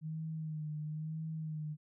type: tone with vibrato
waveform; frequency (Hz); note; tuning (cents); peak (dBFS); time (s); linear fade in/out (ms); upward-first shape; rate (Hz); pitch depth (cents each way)
sine; 155.56; D#3; 0; -37; 0.01-1.77; 50; sine; 1; 43
effects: none